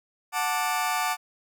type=chord; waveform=sawtooth; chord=D major; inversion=first; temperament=just; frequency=734.2 / 881 / 1174.7 Hz; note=F#5 / A5 / D6; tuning=-14 / +2 / 0 cents; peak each=-25 dBFS; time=0.32-1.17 s; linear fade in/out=50 ms; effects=none